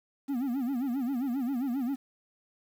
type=tone with vibrato; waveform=triangle; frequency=257.7 Hz; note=C4; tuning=26 cents flat; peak=-26 dBFS; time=0.28-1.96 s; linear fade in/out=20 ms; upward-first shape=sine; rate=7.5 Hz; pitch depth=170 cents each way; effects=9-bit